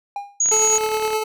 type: tone with exponential decay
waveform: triangle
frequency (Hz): 808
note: G#5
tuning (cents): -48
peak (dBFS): -20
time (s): 0.16-0.42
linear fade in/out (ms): 2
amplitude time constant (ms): 55
type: tone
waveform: sine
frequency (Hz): 6690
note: G#8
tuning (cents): +12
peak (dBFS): -15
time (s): 0.4-0.78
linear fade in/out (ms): 5
type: click train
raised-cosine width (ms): 0.3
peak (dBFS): -16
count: 26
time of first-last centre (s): 0.46-1.132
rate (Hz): 37.2
type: tone with tremolo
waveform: 25% pulse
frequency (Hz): 434.1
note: A4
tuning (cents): -23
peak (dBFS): -14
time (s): 0.51-1.24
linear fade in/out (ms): 10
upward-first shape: triangle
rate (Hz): 9.7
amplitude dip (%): 45
effects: none